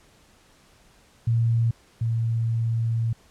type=tone pair in turn; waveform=sine; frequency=115.6 / 114.54 Hz; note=A#2 / A#2; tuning=-14 / -30 cents; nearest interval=unison; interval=16 cents; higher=first; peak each=-18 / -21 dBFS; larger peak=first; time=1.27-1.71 / 2.01-3.13 s; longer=second; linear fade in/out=5 ms; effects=pink hiss -57 dBFS RMS until 3.3 s + low-pass 10000 Hz 12 dB/octave